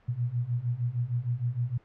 sine beating tone pair, 117.5 / 124 Hz, A#2 / B2, +14 / +7 cents, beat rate 6.5 Hz, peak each -31 / -29 dBFS, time 0.08-1.78 s, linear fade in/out 10 ms, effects pink hiss -61 dBFS RMS until 1.84 s + low-pass 2000 Hz 12 dB/octave

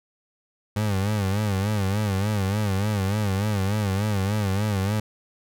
30% pulse tone with vibrato, 101.1 Hz, G#2, 46 cents flat, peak -19 dBFS, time 0.76-5 s, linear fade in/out 5 ms, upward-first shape sine, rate 3.4 Hz, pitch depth 110 cents each way, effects none

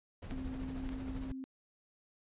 brown noise with tremolo, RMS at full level -41 dBFS, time 0.22-1.32 s, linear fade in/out 5 ms, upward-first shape sine, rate 13 Hz, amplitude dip 40%
clicks, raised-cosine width 0.3 ms, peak -31 dBFS, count 2, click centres 0.31 / 0.891 s
sine tone with pitch glide, 261.6 to 263.6 Hz, C4 to C4, 0 to +13 cents, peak -40 dBFS, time 0.32-1.44 s, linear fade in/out 0 ms, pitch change +13 cents, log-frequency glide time 0.77-1.29 s
effects resampled to 8000 Hz

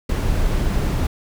brown noise, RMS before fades -19 dBFS, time 0.09-1.07 s, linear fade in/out 5 ms, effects none

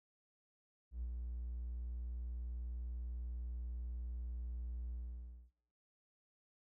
triangle tone with ADSR envelope, 60.1 Hz, B1, 46 cents flat, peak -35 dBFS, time 0.91-5.51 s, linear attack 110 ms, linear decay 53 ms, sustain -3 dB, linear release 590 ms, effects noise-tail reverb RT60 0.8 s tail -21 dB re dry + tanh soft clip ceiling -34 dBFS

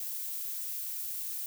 violet noise, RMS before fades -37 dBFS, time 0-1.46 s, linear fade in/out 2 ms, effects none

